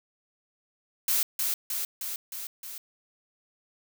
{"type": "noise with echo", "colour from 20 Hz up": "blue", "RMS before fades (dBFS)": -25, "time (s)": [1.08, 1.23], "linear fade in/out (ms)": 2, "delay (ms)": 310, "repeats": 5, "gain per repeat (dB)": -3, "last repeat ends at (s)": 2.78, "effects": []}